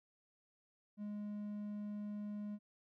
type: tone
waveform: triangle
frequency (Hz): 207.7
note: G#3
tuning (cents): 0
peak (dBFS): -39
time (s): 0.97-2.59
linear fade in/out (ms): 50
effects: none